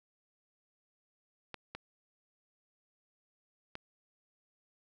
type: clicks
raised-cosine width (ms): 0.3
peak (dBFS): -25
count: 3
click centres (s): 1.543 / 1.75 / 3.754
effects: none